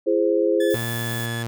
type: chord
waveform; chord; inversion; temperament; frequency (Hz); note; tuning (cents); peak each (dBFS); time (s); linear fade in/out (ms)
sine; E augmented; none; equal with one note detuned; 337.7 / 415.3 / 523.3; E4 / G#4 / B#4; +42 / 0 / 0; -21; 0.06-0.76; 20
type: tone with pitch glide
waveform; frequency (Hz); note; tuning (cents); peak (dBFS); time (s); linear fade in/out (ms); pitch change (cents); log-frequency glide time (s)
30% pulse; 1728 to 1712.1; A6 to A6; -32 to -48; -28; 0.6-1.43; 5; -16; 0.83-1.24
type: noise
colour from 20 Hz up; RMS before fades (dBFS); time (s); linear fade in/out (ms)
violet; -34; 0.7-1.26; 5
type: tone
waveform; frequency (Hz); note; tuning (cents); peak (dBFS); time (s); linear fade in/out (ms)
sawtooth; 116.54; A#2; 0; -22; 0.74-1.47; 0
effects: none